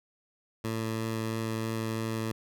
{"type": "tone with vibrato", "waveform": "15% pulse", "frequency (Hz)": 111.9, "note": "A2", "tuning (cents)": 30, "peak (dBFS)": -24, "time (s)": [0.64, 2.32], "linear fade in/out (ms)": 5, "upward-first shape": "triangle", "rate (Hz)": 3, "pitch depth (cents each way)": 9, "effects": []}